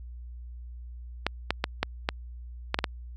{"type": "clicks", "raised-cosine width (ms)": 0.3, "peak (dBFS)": -8, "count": 8, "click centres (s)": [1.266, 1.506, 1.641, 1.83, 2.089, 2.744, 2.789, 2.842], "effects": ["added 60 Hz sine -39 dBFS peak until 3.16 s"]}